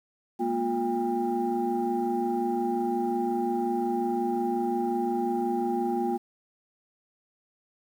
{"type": "tone cluster", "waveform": "sine", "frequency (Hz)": [212, 237.6, 355.3, 801], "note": ["G#3", "A#3", "F4", "G5"], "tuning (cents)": [36, 33, 30, 37], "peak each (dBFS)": [-37, -29, -28, -29], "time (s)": [0.39, 6.18], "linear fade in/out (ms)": 20, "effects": ["tanh soft clip ceiling -17 dBFS", "9-bit"]}